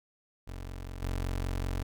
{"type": "tone with level steps", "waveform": "25% pulse", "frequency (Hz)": 45.25, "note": "F#1", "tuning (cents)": -38, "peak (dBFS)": [-35, -27], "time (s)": [0.47, 1.83], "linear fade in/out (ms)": 10, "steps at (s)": 1.02, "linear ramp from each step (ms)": 10, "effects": []}